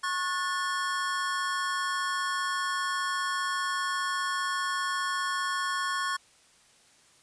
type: tone cluster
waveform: square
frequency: 1094 / 1459 / 1759 Hz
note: C#6 / F#6 / A6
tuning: -23 / -25 / -1 cents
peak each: -31 / -35 / -35 dBFS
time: 0.03-6.17 s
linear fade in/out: 10 ms
effects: white hiss -60 dBFS RMS until 7.22 s + resampled to 22050 Hz